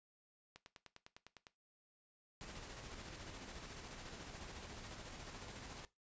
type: click train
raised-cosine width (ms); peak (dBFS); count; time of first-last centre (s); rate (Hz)
0.2; -36; 10; 0.56-1.468; 9.91
type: noise with tremolo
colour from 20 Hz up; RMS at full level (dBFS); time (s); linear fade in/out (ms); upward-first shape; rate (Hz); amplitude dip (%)
pink; -50; 2.41-5.85; 0; square; 14; 30
effects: noise-tail reverb RT60 0.2 s tail -17 dB re dry + resampled to 16000 Hz

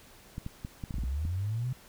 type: clicks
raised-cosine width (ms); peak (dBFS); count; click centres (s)
5; -24; 9; 0.381 / 0.464 / 0.649 / 0.838 / 0.908 / 0.942 / 0.984 / 1.037 / 1.252
type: linear sweep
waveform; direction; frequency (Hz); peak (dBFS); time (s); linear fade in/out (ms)
sine; up; 50.6 to 130.81; -29; 0.95-1.73; 5
effects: pink hiss -55 dBFS RMS until 1.88 s

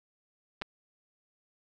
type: clicks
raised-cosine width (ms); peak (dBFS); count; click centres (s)
0.3; -23 / -18; 2; 0.615 / 0.62
effects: none

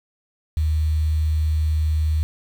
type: tone with quantisation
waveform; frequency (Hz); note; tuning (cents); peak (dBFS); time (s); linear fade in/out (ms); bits
sine; 77.6; D#2; -4; -17; 0.57-2.23; 0; 7
effects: none

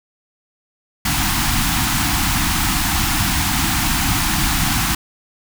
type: band-stop noise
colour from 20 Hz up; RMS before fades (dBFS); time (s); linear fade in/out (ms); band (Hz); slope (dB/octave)
pink; -18; 1.05-4.95; 5; 330 to 710; 96
effects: none

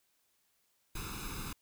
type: noise with comb filter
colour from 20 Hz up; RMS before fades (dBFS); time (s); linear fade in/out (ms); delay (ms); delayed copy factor
pink; -41; 0.95-1.53; 5; 0.79; +0.85
effects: white hiss -75 dBFS RMS until 1.61 s

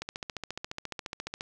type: click train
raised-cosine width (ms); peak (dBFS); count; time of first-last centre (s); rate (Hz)
0.2; -18; 21; 0.02-1.409; 14.4
effects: none

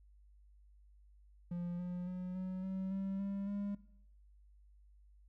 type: tone with pitch steps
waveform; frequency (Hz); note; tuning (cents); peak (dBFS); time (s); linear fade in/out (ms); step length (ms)
triangle; 174.61 / 178.28 / 182.02 / 185.85 / 189.75 / 193.74 / 197.81 / 202; F3 / F3 / F#3 / F#3 / F#3 / G3 / G3 / G#3; 0 / +36 / -28 / +8 / +44 / -20 / +16 / -48; -35; 1.51-3.75; 5; 280
effects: noise-tail reverb RT60 0.7 s tail -18 dB re dry + added 50 Hz sine -60 dBFS peak until 5.28 s

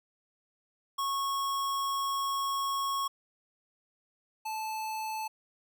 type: tone pair in turn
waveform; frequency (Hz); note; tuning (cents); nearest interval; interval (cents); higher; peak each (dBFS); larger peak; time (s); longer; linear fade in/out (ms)
square; 1100 / 873.1; C#6 / A5; -14 / -14; major third; 400; first; -30 / -34; first; 0.98-3.08 / 4.45-5.28; first; 10
effects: none

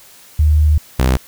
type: tone pair in turn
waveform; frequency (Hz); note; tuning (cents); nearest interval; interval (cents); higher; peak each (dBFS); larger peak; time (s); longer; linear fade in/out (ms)
sine / sawtooth; 76.1 / 64.33; D#2 / C2; -38 / -29; minor third; 291; first; -8 / -7; second; 0.39-0.78 / 0.99-1.17; first; 5
effects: white hiss -43 dBFS RMS until 1.27 s

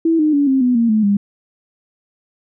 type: tone with pitch steps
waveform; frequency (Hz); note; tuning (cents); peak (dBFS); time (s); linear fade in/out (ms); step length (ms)
sine; 327.9 / 305.9 / 285.5 / 266.3 / 248.5 / 231.9 / 216.3 / 201.8; E4 / D#4 / D4 / C4 / B3 / A#3 / A3 / G#3; -9 / -29 / -49 / +31 / +11 / -9 / -29 / -49; -11; 0.05-1.17; 5; 140
effects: none

